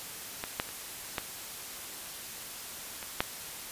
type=clicks; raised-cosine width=0.3 ms; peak=-17 / -12 / -27 / -14 / -24 / -9 dBFS; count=6; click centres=0.439 / 0.599 / 0.69 / 1.182 / 3.028 / 3.205 s; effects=white hiss -42 dBFS RMS until 3.71 s + resampled to 32000 Hz